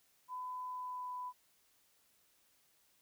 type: tone with pitch glide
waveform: sine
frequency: 1005 to 996.9 Hz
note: B5 to B5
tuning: +30 to +16 cents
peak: -40 dBFS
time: 0.28-1.33 s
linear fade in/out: 50 ms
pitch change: -14 cents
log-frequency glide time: 0.67-1.12 s
effects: white hiss -72 dBFS RMS until 3.01 s